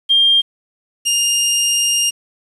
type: tone pair in turn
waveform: sine / 20% pulse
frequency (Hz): 3200 / 2818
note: G7 / F7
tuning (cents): +35 / +15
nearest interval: major second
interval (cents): 220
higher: first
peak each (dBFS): -9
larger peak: neither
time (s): 0.09-0.42 / 1.05-2.11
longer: second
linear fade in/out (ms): 20
effects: resampled to 32000 Hz + 7-bit